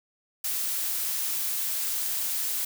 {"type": "noise", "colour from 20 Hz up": "blue", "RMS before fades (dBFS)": -29, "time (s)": [0.44, 2.65], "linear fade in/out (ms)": 5, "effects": []}